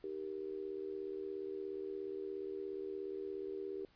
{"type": "tone with amplitude modulation", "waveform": "sine", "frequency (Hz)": 391.1, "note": "G4", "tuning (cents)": -4, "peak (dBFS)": -36, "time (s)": [0.04, 3.85], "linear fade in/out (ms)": 2, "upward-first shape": "sine", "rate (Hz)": 77, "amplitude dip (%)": 85, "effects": ["pink hiss -69 dBFS RMS until 3.95 s", "resampled to 11025 Hz"]}